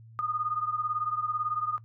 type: beating tone pair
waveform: sine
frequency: 1224 / 1242 Hz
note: D#6 / D#6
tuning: -29 / -3 cents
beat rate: 18 Hz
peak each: -30 / -33 dBFS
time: 0.19-1.78 s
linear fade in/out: 0 ms
effects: noise-tail reverb RT60 0.1 s tail -18 dB re dry + added 113 Hz sine -48 dBFS peak until 1.84 s